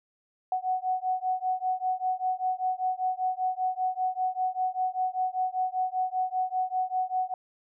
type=beating tone pair; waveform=sine; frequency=740 / 745.1 Hz; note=F#5 / F#5; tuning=0 / +12 cents; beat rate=5.1 Hz; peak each=-29 dBFS; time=0.52-7.34 s; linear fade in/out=2 ms; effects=none